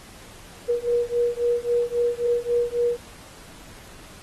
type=beating tone pair; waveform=sine; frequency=476.8 / 480.5 Hz; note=A#4 / B4; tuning=+39 / -48 cents; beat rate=3.7 Hz; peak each=-23 dBFS; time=0.68-2.98 s; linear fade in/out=20 ms; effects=pink hiss -46 dBFS RMS until 4.22 s + AAC 32 kbps